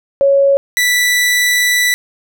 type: tone pair in turn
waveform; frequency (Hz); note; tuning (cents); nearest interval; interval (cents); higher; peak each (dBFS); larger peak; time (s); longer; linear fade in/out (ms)
sine / sawtooth; 554.4 / 1971.5; C#5 / B6; 0 / -4; octave + minor seventh; 2196; second; -7; neither; 0.21-0.57 / 0.77-1.94; second; 0
effects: none